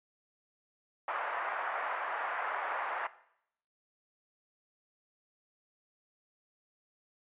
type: band-pass noise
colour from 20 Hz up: pink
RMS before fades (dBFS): -36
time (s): 1.08-3.07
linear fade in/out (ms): 2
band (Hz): 700 to 1800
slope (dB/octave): 24
effects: noise-tail reverb RT60 0.7 s tail -17 dB re dry + resampled to 8000 Hz